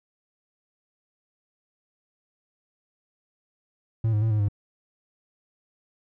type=tone with pitch steps; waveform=triangle; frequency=112.6 / 105.6 / 111.9 / 106.6 / 102 Hz; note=A2 / G#2 / A2 / G#2 / G#2; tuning=+40 / +29 / +30 / +46 / -31 cents; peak=-18 dBFS; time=4.04-4.485 s; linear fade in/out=5 ms; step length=89 ms; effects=none